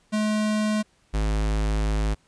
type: tone pair in turn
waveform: square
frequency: 213.4 / 52.75 Hz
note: G#3 / G#1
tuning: +47 / +28 cents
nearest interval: 2 octaves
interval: 2419 cents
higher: first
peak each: -22 dBFS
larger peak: neither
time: 0.12-0.83 / 1.13-2.15 s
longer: second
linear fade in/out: 20 ms
effects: pink hiss -63 dBFS RMS until 2.27 s + resampled to 22050 Hz